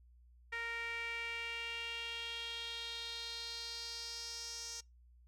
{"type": "tone with band-pass filter sweep", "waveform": "sawtooth", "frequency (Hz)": 464.4, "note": "A#4", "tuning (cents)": -7, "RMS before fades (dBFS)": -43, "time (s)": [0.52, 4.81], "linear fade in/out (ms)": 10, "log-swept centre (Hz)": [2000, 5900], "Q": 4.2, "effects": ["noise-tail reverb RT60 0.2 s tail -25 dB re dry", "added 60 Hz sine -60 dBFS peak until 5.27 s"]}